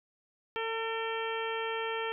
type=harmonic tone with a mistuned harmonic; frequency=450 Hz; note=A4; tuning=39 cents sharp; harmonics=1 / 2 / 3 / 4 / 5 / 6 / 7; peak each=-35 / -38 / -40 / -41 / -42 / -43 / -43 dBFS; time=0.56-2.12 s; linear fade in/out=0 ms; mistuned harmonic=5; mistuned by=+46 cents; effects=none